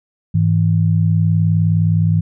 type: tone pair together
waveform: sine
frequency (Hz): 102.65 / 162.1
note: G#2 / E3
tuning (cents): -20 / -29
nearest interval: minor sixth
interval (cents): 791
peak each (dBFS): -14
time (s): 0.34-2.21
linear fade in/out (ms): 10
effects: none